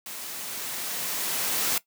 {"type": "noise with level ramp", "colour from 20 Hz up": "white", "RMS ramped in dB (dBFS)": [-38, -25], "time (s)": [0.06, 1.78], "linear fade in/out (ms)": 2, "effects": ["noise-tail reverb RT60 0.1 s tail -18 dB re dry", "high-pass 150 Hz 12 dB/octave"]}